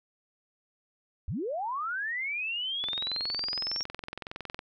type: linear sweep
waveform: sine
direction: up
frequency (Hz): 55 to 5588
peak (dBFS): -30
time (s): 1.28-3.83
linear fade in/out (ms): 0
type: click train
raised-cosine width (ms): 0.3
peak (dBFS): -21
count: 39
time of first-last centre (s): 2.84-4.591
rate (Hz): 21.7
effects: none